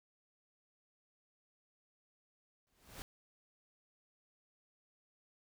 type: noise with exponential growth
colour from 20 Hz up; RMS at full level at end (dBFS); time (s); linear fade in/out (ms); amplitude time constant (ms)
pink; -45; 2.67-3.02; 0; 76
effects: none